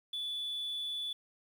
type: tone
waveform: sine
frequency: 3459 Hz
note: A7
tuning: 30 cents flat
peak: -33 dBFS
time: 0.13-1.13 s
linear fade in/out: 5 ms
effects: tanh soft clip ceiling -33 dBFS + 10-bit